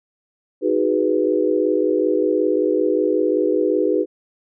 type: chord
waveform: sine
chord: G# minor seventh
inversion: second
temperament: equal with one note detuned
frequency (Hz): 312.4 / 370 / 415.3 / 493.9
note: D#4 / F#4 / G#4 / B4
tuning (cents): +7 / 0 / 0 / 0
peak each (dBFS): -21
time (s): 0.61-4.06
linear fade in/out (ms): 50
effects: none